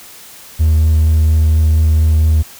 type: tone with vibrato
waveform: triangle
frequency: 78.5 Hz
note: D#2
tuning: 16 cents sharp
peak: -5 dBFS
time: 0.59-2.43 s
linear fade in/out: 20 ms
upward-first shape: triangle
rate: 4.3 Hz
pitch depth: 12 cents each way
effects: tanh soft clip ceiling -2 dBFS + white hiss -37 dBFS RMS until 2.59 s